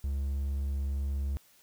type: tone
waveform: triangle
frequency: 69.3 Hz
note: C#2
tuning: in tune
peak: -27 dBFS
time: 0.04-1.37 s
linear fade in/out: 0 ms
effects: white hiss -62 dBFS RMS until 1.62 s